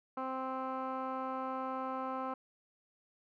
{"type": "tone with low-pass filter", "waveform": "15% pulse", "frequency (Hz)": 261.6, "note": "C4", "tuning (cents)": 0, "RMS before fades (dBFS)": -38, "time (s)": [0.17, 2.34], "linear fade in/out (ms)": 5, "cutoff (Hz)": 1300, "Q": 3, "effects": []}